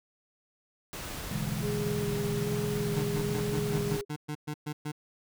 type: noise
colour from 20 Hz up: pink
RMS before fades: -39 dBFS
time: 0.93-4.01 s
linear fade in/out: 0 ms
type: chord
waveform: sine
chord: E dominant seventh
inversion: second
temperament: equal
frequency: 123.47 / 146.83 / 164.81 / 207.7 Hz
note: B2 / D3 / E3 / G#3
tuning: 0 / 0 / 0 / 0 cents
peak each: -36 dBFS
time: 1.31-3.96 s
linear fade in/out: 5 ms
type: tone with vibrato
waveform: sine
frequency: 411.7 Hz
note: G#4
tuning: 15 cents flat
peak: -32 dBFS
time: 1.61-4.05 s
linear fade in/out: 50 ms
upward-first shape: square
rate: 1.2 Hz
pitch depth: 12 cents each way
type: tone bursts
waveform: 25% pulse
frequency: 150 Hz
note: D3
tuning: 37 cents sharp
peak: -29 dBFS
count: 11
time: 2.96-4.919 s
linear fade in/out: 10 ms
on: 69 ms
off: 120 ms
effects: none